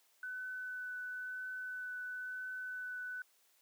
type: tone with vibrato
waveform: sine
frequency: 1501 Hz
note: F#6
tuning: 24 cents sharp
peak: -40 dBFS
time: 0.23-3.22 s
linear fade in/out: 2 ms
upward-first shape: triangle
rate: 0.99 Hz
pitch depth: 11 cents each way
effects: white hiss -71 dBFS RMS until 3.61 s + high-pass 400 Hz 12 dB/octave